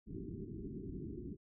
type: low-pass noise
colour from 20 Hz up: white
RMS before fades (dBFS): -45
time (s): 0.06-1.37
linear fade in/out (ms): 50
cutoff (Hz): 390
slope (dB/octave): 96
effects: none